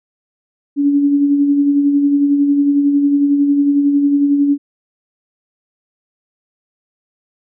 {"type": "tone with tremolo", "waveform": "sine", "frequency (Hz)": 284.7, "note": "C#4", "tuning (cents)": 46, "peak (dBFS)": -8, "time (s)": [0.76, 4.58], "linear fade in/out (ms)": 50, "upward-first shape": "sine", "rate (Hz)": 11, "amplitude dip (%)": 40, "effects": []}